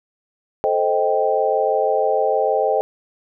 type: chord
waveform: sine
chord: A half-diminished seventh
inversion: none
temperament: equal with one note detuned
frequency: 437 / 523.3 / 622.3 / 784 Hz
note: A4 / C5 / Eb5 / G5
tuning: -12 / 0 / 0 / 0 cents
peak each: -21 dBFS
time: 0.64-2.81 s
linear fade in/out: 0 ms
effects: none